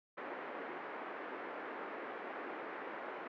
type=band-pass noise; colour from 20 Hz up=pink; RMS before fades=-45 dBFS; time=0.17-3.28 s; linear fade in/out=10 ms; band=310 to 2000 Hz; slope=24 dB/octave; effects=none